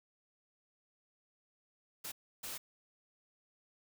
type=noise bursts at uneven times; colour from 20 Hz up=white; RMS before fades=-43 dBFS; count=2; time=2.04-2.12 / 2.43-2.58 s; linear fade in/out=10 ms; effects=none